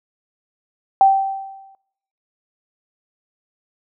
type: tone with exponential decay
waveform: sine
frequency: 778 Hz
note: G5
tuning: 13 cents flat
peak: -6 dBFS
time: 1.01-1.75 s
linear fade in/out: 1 ms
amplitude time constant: 160 ms
effects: noise-tail reverb RT60 0.8 s tail -19 dB re dry